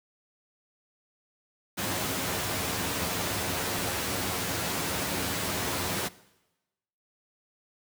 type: noise with comb filter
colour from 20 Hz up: pink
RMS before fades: -30 dBFS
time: 1.77-6.09 s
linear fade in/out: 20 ms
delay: 11 ms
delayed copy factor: +0.55
effects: noise-tail reverb RT60 1.0 s tail -20 dB re dry + high-pass 100 Hz 12 dB/octave